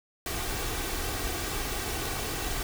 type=noise with comb filter; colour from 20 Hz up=pink; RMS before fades=-32 dBFS; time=0.26-2.63 s; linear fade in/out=2 ms; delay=2.6 ms; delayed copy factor=+0.5; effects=none